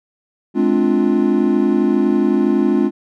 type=chord; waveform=triangle; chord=D half-diminished seventh; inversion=second; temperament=equal with one note detuned; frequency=211.8 / 261.6 / 293.7 / 349.2 Hz; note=Ab3 / C4 / D4 / F4; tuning=+34 / 0 / 0 / 0 cents; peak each=-16 dBFS; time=0.54-2.91 s; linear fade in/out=50 ms; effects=none